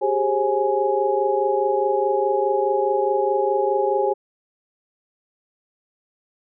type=tone cluster; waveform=sine; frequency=388 / 412.8 / 536 / 834 Hz; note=G4 / G#4 / C5 / G#5; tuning=-18 / -10 / +42 / +7 cents; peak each=-23 dBFS; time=0.01-4.14 s; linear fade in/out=20 ms; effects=none